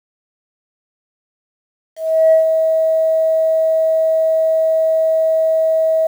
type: tone with ADSR envelope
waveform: sine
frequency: 642 Hz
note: E5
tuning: 46 cents flat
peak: -5 dBFS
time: 1.96-6.07 s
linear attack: 360 ms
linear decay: 120 ms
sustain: -6 dB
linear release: 4 ms
effects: tanh soft clip ceiling -3 dBFS + 7-bit